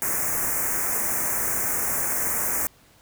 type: band-stop noise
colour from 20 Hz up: white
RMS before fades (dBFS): -25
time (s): 0.02-2.67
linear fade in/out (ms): 0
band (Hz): 2200 to 6200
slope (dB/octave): 48
effects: pink hiss -56 dBFS RMS until 3.01 s